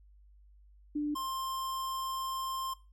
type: tone pair in turn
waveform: sine / square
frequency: 295.9 / 1054.5 Hz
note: D4 / C6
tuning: +13 / +13 cents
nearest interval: octave + minor seventh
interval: 2200 cents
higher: second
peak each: -29 / -35 dBFS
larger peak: first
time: 0.95-1.15 / 1.15-2.74 s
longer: second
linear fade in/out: 10 ms
effects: noise-tail reverb RT60 0.3 s tail -18 dB re dry + added 50 Hz sine -56 dBFS peak until 2.92 s